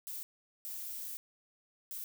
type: noise bursts at uneven times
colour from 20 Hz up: violet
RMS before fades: -42 dBFS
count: 3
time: 0.07-0.23 / 0.65-1.17 / 1.91-2.04 s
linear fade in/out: 0 ms
effects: none